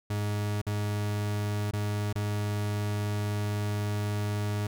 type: tone with dropouts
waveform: 40% pulse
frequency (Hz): 103.83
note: G#2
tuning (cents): 0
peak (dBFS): -27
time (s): 0.1-4.67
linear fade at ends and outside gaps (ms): 5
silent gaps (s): 0.616-0.666 / 1.711-1.733 / 2.128-2.155
effects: none